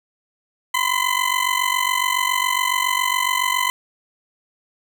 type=ring-modulated tone; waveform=20% pulse; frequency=1016 Hz; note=B5; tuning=49 cents sharp; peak=-10 dBFS; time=0.74-3.7 s; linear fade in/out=0 ms; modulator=23.6 Hz; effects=none